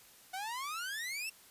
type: exponential sweep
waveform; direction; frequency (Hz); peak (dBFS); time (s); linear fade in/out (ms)
sawtooth; up; 730 to 2748; -34; 0.33-1.3; 10
effects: white hiss -59 dBFS RMS until 1.5 s + resampled to 32000 Hz